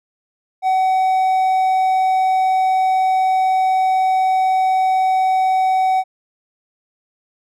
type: tone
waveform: triangle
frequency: 754 Hz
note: F#5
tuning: 32 cents sharp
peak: -11 dBFS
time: 0.62-6.04 s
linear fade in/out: 50 ms
effects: none